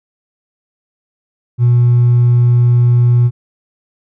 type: tone with hard clipping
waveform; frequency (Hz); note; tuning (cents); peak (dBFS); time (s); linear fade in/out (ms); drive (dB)
triangle; 121; B2; -35; -6; 1.58-3.31; 50; 2
effects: none